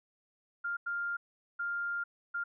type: tone bursts at uneven times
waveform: sine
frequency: 1400 Hz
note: F6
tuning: 4 cents sharp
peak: -32 dBFS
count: 4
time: 0.64-0.77 / 0.86-1.17 / 1.59-2.04 / 2.34-2.44 s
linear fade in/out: 10 ms
effects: none